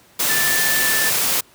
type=tone in noise; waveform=sine; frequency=1760 Hz; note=A6; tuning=in tune; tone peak=-20 dBFS; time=0.29-1.1 s; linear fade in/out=10 ms; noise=white; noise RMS=-19 dBFS; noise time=0.19-1.41 s; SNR=-4 dB; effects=pink hiss -51 dBFS RMS until 1.54 s + high-pass 100 Hz 12 dB/octave